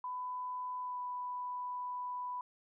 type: tone with pitch glide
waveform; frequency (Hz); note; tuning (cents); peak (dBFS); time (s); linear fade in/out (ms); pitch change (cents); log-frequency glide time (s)
sine; 1000 to 991.4; B5 to B5; +21 to +6; -37; 0.04-2.41; 2; -15; 0.81-0.99
effects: none